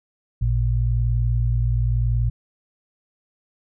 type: tone pair together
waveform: sine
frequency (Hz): 55.67 / 116.54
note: A1 / A#2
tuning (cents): +21 / 0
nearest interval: octave + minor second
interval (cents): 1279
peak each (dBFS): -20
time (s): 0.41-2.3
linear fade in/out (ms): 10
effects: none